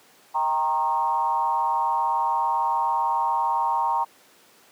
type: tone with frequency modulation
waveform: sine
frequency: 932.3 Hz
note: A#5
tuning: in tune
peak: -20 dBFS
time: 0.34-4.05 s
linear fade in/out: 20 ms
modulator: 147 Hz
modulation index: 0.96
effects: pink hiss -54 dBFS RMS until 4.71 s + high-pass 300 Hz 12 dB/octave